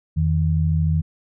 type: tone pair together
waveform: sine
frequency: 84.61 / 157.8 Hz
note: E2 / D#3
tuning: +46 / +25 cents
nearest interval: major seventh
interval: 1079 cents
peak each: -19 dBFS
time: 0.16-1.02 s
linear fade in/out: 20 ms
effects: none